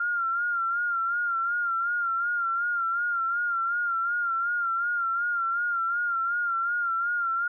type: tone with vibrato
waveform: sine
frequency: 1391 Hz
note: F6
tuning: 7 cents flat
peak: -24 dBFS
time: 0-7.48 s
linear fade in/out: 5 ms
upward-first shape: sine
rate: 2.7 Hz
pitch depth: 55 cents each way
effects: none

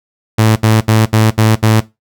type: tone bursts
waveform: sawtooth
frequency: 110 Hz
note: A2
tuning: in tune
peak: -3 dBFS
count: 6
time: 0.38-1.805 s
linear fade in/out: 10 ms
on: 180 ms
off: 69 ms
effects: noise-tail reverb RT60 0.2 s tail -17 dB re dry

